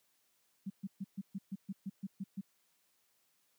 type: tone bursts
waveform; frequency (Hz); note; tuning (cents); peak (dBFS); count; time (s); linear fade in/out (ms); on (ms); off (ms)
sine; 194.3; G3; -15; -36; 11; 0.66-2.411; 10; 41; 130
effects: white hiss -75 dBFS RMS until 3.58 s + high-pass 100 Hz 12 dB/octave